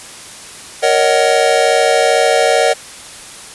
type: chord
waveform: square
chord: D# minor seventh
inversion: second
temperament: just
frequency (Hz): 466.7 / 560 / 622.3 / 746.7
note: A#4 / C#5 / D#5 / F#5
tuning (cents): +2 / +18 / 0 / +16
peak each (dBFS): -16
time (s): 0.82-2.74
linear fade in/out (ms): 20
effects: white hiss -33 dBFS RMS until 3.54 s + resampled to 24000 Hz